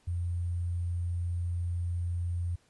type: tone with sample-and-hold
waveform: sine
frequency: 87 Hz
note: F2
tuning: 6 cents flat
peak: -29 dBFS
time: 0.07-2.56 s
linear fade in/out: 10 ms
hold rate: 8820 Hz
effects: pink hiss -67 dBFS RMS until 2.69 s + resampled to 24000 Hz